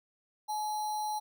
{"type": "tone with sample-and-hold", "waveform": "sine", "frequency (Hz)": 850, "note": "G#5", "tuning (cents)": 40, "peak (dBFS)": -31, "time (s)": [0.48, 1.2], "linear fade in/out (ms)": 20, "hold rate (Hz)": 4900, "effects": []}